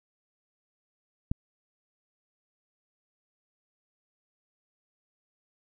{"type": "click", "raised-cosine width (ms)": 5, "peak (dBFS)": -15, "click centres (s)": 1.315, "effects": []}